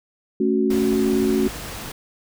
sine chord, F# minor, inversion first, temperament equal, 220 / 277.2 / 370 Hz, A3 / C#4 / F#4, 0 / 0 / 0 cents, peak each -21 / -22 / -20 dBFS, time 0.4-1.48 s, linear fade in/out 5 ms
pink noise, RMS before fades -33 dBFS, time 0.7-1.92 s, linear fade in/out 5 ms
effects none

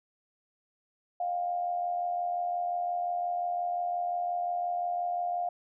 sine tone with amplitude modulation, 706 Hz, F5, 19 cents sharp, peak -26 dBFS, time 1.2-5.49 s, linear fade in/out 5 ms, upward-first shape sine, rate 85.7 Hz, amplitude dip 50%, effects none

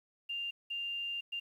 sine tone bursts at uneven times, 2794 Hz, F7, in tune, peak -35 dBFS, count 3, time 0.29-0.51 / 0.7-1.21 / 1.32-1.4 s, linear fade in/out 10 ms, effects 11-bit

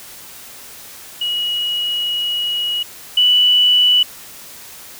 sine tone pair in turn, 2905 / 2964 Hz, F#7 / F#7, -32 / +2 cents, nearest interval unison, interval 34 cents, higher second, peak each -17 / -9 dBFS, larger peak second, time 1.21-2.83 / 3.17-4.03 s, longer first, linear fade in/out 5 ms, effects white hiss -37 dBFS RMS until 4.99 s

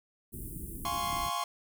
pink band-stop noise, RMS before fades -41 dBFS, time 0.32-1.3 s, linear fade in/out 20 ms, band 370 to 9000 Hz, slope 48 dB/octave
45% pulse chord, Db major seventh, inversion first, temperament equal, 698.5 / 830.6 / 1046.5 / 1108.7 Hz, F5 / Ab5 / C6 / Db6, 0 / 0 / 0 / 0 cents, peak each -38 / -40 / -35 / -35 dBFS, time 0.85-1.44 s, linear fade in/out 2 ms
effects none

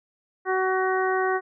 harmonic tone, 375.6 Hz, F#4, 26 cents sharp, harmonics 1 / 2 / 3 / 4 / 5, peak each -24 / -27 / -29 / -30 / -31 dBFS, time 0.45-1.41 s, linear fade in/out 50 ms, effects none

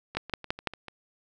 two click trains, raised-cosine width 0.3 ms, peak -11 / -24 dBFS, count 4 / 6, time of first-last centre 0.17-0.673 / 0.15-0.883 s, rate 5.97 / 6.82 Hz, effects none

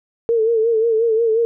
sine tone with vibrato, 452 Hz, A4, 47 cents sharp, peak -13 dBFS, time 0.29-1.45 s, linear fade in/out 0 ms, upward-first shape sine, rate 5.6 Hz, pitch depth 64 cents each way, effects none

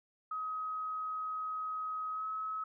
sine tone with pitch glide, 1266 to 1284.4 Hz, D#6 to E6, +30 to -45 cents, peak -35 dBFS, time 0.31-2.64 s, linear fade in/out 5 ms, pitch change +25 cents, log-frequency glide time 2.12-2.25 s, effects none

